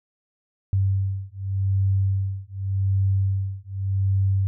sine beating tone pair, 96.6 / 97.46 Hz, G2 / G2, -25 / -10 cents, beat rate 0.86 Hz, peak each -23 dBFS, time 0.73-4.47 s, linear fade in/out 0 ms, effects none

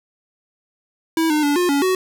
square tone with pitch steps, 325.2 / 302.9 / 288.9 / 356.3 / 282.4 / 372.8 Hz, E4 / D#4 / D4 / F4 / C#4 / F#4, -23 / -46 / -28 / +35 / +32 / +13 cents, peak -16 dBFS, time 1.17-1.95 s, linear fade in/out 2 ms, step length 130 ms, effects none

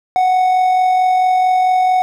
triangle tone with amplitude modulation, 740 Hz, F#5, in tune, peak -7 dBFS, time 0.16-2.02 s, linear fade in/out 0 ms, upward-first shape sine, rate 44.5 Hz, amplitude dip 30%, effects none

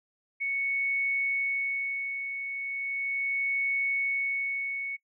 sine tone with tremolo, 2217 Hz, C#7, in tune, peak -25 dBFS, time 0.4-4.97 s, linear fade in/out 20 ms, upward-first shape sine, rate 0.37 Hz, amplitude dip 55%, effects noise-tail reverb RT60 0.1 s tail -24 dB re dry

